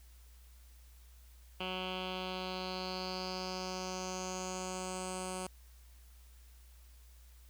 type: tone with low-pass filter sweep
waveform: 10% pulse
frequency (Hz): 185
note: F#3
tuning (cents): 0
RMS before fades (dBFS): -40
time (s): 1.6-5.47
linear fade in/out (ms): 5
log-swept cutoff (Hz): 3000 to 9100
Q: 4.8
effects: added 60 Hz sine -55 dBFS peak until 7.49 s + white hiss -66 dBFS RMS until 7.49 s